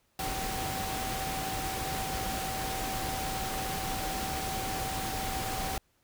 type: tone in noise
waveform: sine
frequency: 767 Hz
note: G5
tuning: 38 cents flat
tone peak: -36 dBFS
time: 0.19-5.78 s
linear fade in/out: 2 ms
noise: pink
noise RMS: -35 dBFS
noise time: 0.19-5.78 s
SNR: -4 dB
effects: pink hiss -71 dBFS RMS until 6.03 s